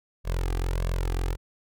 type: tone with flanger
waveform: sawtooth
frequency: 43.64 Hz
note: F1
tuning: 1 cent flat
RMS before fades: -27 dBFS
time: 0.24-1.37 s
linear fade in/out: 50 ms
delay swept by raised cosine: 1.8 to 2.53 ms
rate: 1.6 Hz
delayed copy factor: +0.8
effects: none